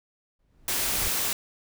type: noise with exponential growth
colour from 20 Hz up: brown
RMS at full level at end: -31 dBFS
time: 0.39-1.08 s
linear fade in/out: 5 ms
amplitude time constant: 150 ms
type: noise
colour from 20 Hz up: white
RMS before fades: -27 dBFS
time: 0.68-1.33 s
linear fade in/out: 2 ms
effects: none